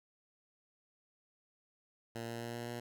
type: tone with pitch steps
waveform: 10% pulse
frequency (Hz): 115.9 / 116.77 / 117.65 / 118.54 / 119.43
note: A#2 / A#2 / A#2 / A#2 / A#2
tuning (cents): -10 / +3 / +16 / +29 / +42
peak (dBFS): -32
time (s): 2.15-2.8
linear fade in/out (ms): 5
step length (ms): 130
effects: none